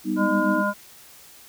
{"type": "chord", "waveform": "sine", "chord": "G augmented", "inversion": "none", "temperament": "equal", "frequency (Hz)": [196, 246.9, 311.1], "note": ["G3", "B3", "D#4"], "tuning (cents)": [0, 0, 0], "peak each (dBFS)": [-27, -28, -24], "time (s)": [0.04, 0.64], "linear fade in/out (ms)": 50}
{"type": "harmonic tone", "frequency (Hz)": 203.5, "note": "G#3", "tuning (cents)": -35, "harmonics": [1, 3, 5, 7], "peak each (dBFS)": [-26, -26, -26, -26], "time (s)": [0.16, 0.74], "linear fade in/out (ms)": 50}
{"effects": ["white hiss -48 dBFS RMS until 1.48 s"]}